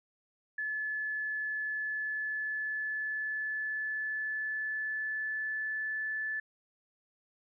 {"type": "tone with pitch glide", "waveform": "sine", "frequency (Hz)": [1724, 1741], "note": ["A6", "A6"], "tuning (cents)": [-36, -19], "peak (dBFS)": -32, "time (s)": [0.58, 6.4], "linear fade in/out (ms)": 5, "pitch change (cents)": 17, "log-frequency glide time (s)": [1.62, 6.17], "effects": []}